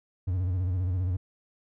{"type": "tone with vibrato", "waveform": "triangle", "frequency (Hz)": 91.1, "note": "F#2", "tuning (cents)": -26, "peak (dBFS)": -23, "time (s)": [0.27, 1.17], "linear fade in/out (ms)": 10, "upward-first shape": "square", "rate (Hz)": 15, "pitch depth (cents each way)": 67, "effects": []}